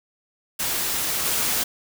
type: noise with level steps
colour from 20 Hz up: white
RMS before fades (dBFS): -25 / -23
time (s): 0.59-1.64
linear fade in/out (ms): 10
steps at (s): 1.25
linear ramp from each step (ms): 2
effects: none